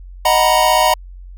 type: chord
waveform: square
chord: B major seventh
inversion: first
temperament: equal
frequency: 622.3 / 740 / 932.3 / 987.8 Hz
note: D#5 / F#5 / A#5 / B5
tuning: 0 / 0 / 0 / 0 cents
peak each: -17 dBFS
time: 0.25-0.94 s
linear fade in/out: 5 ms
effects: added 45 Hz sine -32 dBFS peak until 1.37 s